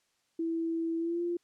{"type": "tone with pitch glide", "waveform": "sine", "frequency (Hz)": [329.6, 346.2], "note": ["E4", "F4"], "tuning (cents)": [0, -15], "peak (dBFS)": -29, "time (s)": [0.39, 1.37], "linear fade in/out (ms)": 5, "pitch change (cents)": 85, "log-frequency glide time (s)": [0.98, 1.22], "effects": ["white hiss -74 dBFS RMS until 1.43 s", "low-pass 8000 Hz 12 dB/octave"]}